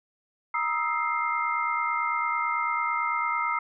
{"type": "tone cluster", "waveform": "sine", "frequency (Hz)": [945, 1249, 1318, 2106], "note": ["A#5", "D#6", "E6", "C7"], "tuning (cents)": [23, 6, -1, 11], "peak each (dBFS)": -30, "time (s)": [0.54, 3.59], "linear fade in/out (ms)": 5, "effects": []}